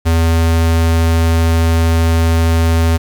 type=tone; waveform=square; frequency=82.41 Hz; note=E2; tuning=in tune; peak=-10 dBFS; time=0.05-2.98 s; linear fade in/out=20 ms; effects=7-bit